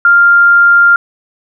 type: tone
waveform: sine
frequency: 1396.9 Hz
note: F6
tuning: in tune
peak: -3 dBFS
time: 0.05-0.96 s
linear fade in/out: 2 ms
effects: none